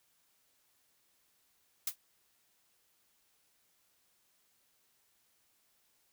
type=noise with exponential decay; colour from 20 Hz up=blue; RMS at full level=-28 dBFS; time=1.87-1.96 s; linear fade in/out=5 ms; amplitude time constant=18 ms; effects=white hiss -73 dBFS RMS until 6.12 s